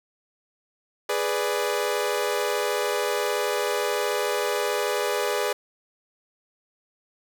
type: chord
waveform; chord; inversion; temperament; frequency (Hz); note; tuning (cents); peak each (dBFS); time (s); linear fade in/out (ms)
sawtooth; G# diminished; none; equal; 415.3 / 493.9 / 587.3; G#4 / B4 / D5; 0 / 0 / 0; -23 / -24 / -25; 1.09-5.53; 5
effects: none